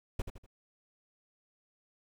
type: noise with echo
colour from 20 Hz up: brown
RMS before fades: -32 dBFS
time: 0.19-0.22 s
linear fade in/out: 5 ms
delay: 81 ms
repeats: 3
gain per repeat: -8 dB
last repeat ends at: 0.463 s
effects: none